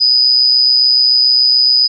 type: tone with amplitude modulation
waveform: sine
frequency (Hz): 4978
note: D#8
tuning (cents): 0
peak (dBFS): -5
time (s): 0-1.88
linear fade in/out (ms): 20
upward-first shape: sine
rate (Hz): 127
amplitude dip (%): 50
effects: none